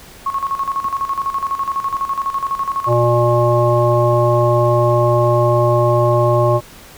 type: tone with tremolo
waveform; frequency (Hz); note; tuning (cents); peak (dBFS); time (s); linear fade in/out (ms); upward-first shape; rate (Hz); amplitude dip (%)
sine; 1096; C#6; -20; -15; 0.26-2.93; 5; square; 12; 70
type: click train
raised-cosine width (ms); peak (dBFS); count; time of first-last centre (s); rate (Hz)
3; -25; 4; 0.85-4.132; 0.914
type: harmonic tone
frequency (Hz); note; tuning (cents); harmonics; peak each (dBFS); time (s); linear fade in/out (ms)
119.7; A#2; +46; 1 / 3 / 5 / 7 / 9; -15 / -18 / -15 / -24 / -19; 2.86-6.61; 50
effects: pink hiss -40 dBFS RMS until 6.97 s